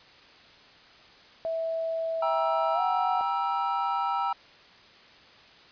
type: tone with pitch glide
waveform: sine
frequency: 654 to 742.6 Hz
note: E5 to F#5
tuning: -14 to +6 cents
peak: -27 dBFS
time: 1.45-3.21 s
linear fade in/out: 0 ms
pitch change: +220 cents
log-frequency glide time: 2.74-2.81 s
type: chord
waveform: triangle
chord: E diminished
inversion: first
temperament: just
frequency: 791.1 / 949.3 / 1318.5 Hz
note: G5 / Bb5 / E6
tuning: +16 / +31 / 0 cents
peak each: -28 dBFS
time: 2.22-4.33 s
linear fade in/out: 5 ms
effects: white hiss -53 dBFS RMS until 5.71 s + resampled to 11025 Hz